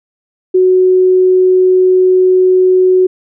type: tone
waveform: sine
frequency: 370 Hz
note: F#4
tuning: in tune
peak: -5 dBFS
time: 0.54-3.07 s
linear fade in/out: 10 ms
effects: none